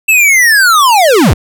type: linear sweep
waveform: square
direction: down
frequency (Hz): 2670 to 45.8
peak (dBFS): -5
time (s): 0.08-1.34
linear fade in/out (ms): 10
effects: none